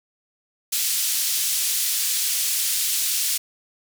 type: band-pass noise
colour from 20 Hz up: white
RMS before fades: -23 dBFS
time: 0.72-3.38 s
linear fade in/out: 10 ms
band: 3300 to 14000 Hz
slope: 12 dB/octave
effects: none